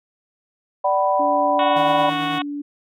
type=chord; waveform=sine; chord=B minor; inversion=first; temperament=equal with one note detuned; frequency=587.3 / 759 / 987.8 Hz; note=D5 / F#5 / B5; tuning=0 / +44 / 0 cents; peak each=-20 dBFS; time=0.84-2.1 s; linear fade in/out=10 ms
type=tone; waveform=sine; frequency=288.8 Hz; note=D4; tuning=29 cents flat; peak=-25 dBFS; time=1.19-2.62 s; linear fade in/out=10 ms
type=harmonic tone; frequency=368.9 Hz; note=F#4; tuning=5 cents flat; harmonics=2 / 3 / 4 / 5 / 6 / 7 / 8 / 9 / 10; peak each=-26 / -26 / -32 / -35 / -36 / -33 / -33 / -34 / -35 dBFS; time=1.59-2.42 s; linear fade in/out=2 ms
type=tone with tremolo; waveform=sawtooth; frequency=158.2 Hz; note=D#3; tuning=29 cents sharp; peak=-26 dBFS; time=1.76-2.39 s; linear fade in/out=5 ms; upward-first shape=sine; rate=9 Hz; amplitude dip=35%
effects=none